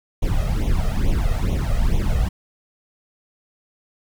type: noise with flanger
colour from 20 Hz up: brown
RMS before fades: -19 dBFS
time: 0.22-2.29 s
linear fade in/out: 10 ms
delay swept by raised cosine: 0.31 to 1.61 ms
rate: 2.3 Hz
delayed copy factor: +0.9
effects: none